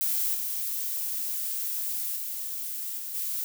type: noise with level steps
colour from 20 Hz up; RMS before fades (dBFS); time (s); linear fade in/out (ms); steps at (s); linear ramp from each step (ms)
violet; -27 / -31 / -34 / -36 / -31; 0.01-3.44; 0; 0.34 / 2.16 / 2.98 / 3.14; 10
effects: none